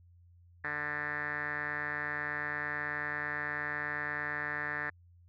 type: tone with low-pass filter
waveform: 5% pulse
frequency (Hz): 148.4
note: D3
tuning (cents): +18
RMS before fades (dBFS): -36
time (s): 0.64-4.9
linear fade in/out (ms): 5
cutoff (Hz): 1800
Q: 9.1
effects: added 87 Hz sine -57 dBFS peak until 5.28 s